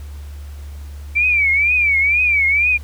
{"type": "tone with vibrato", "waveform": "sine", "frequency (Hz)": 2320, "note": "D7", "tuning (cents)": -22, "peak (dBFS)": -12, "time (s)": [1.15, 2.78], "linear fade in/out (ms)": 20, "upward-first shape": "triangle", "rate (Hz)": 2.1, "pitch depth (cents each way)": 150, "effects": ["added 72 Hz sine -29 dBFS peak until 2.83 s", "pink hiss -47 dBFS RMS until 2.83 s"]}